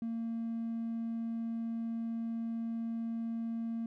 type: tone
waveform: triangle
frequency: 228.9 Hz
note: A#3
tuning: 31 cents flat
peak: -31 dBFS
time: 0.02-3.86 s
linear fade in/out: 2 ms
effects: tanh soft clip ceiling -29 dBFS